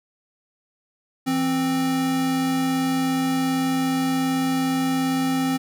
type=tone pair together; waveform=square; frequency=165.4 / 262.8 Hz; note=E3 / C4; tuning=+6 / +8 cents; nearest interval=minor sixth; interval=802 cents; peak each=-31 / -21 dBFS; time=1.26-5.58 s; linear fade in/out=20 ms; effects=none